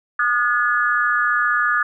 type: tone cluster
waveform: sine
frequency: 1222 / 1444 / 1709 Hz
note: D#6 / F#6 / G#6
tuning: -32 / -43 / +49 cents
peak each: -20 dBFS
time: 0.19-1.83 s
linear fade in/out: 5 ms
effects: none